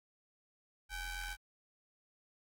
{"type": "ring-modulated tone", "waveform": "sawtooth", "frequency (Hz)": 784, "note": "G5", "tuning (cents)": 0, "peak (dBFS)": -33, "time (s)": [0.89, 1.37], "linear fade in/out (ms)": 50, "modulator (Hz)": 740, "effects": ["AAC 48 kbps"]}